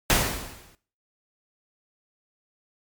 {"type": "noise with exponential decay", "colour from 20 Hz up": "pink", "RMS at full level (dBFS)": -17, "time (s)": [0.1, 0.75], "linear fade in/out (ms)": 0, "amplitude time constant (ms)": 140, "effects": ["noise-tail reverb RT60 0.4 s tail -17 dB re dry", "MP3 96 kbps"]}